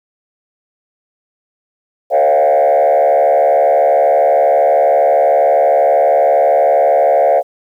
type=tone with frequency modulation; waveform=sine; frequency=622.3 Hz; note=D#5; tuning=in tune; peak=-6 dBFS; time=2.1-7.43 s; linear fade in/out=50 ms; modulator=72.6 Hz; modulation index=1.7; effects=tanh soft clip ceiling -5 dBFS + 8-bit